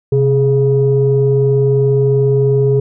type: tone pair together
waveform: sine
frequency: 131.2 / 416.5 Hz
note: C3 / G#4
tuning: +5 / +5 cents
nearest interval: octave + minor sixth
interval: 2000 cents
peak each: -11 dBFS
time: 0.12-2.8 s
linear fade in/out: 5 ms
effects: tanh soft clip ceiling -2 dBFS